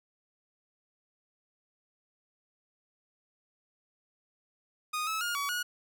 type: tone with pitch steps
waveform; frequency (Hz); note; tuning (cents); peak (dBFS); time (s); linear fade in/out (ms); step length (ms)
sawtooth; 1238 / 1299 / 1422 / 1133 / 1452; D#6 / E6 / F6 / C#6 / F#6; -9 / -26 / +31 / +37 / -33; -27; 4.93-5.63; 10; 140
effects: none